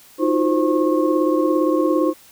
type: tone cluster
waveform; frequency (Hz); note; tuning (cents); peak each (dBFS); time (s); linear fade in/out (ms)
sine; 312.2 / 349.8 / 367.1 / 522 / 1086; D#4 / F4 / F#4 / C5 / C#6; +6 / +3 / -14 / -4 / -36; -18 / -21 / -27 / -21 / -26; 0.18-2.14; 50
effects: white hiss -48 dBFS RMS until 2.31 s